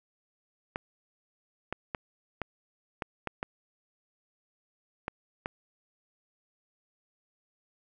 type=clicks; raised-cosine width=0.5 ms; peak=-17 dBFS; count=9; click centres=0.759 / 1.726 / 1.948 / 2.417 / 3.022 / 3.273 / 3.429 / 5.081 / 5.459 s; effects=none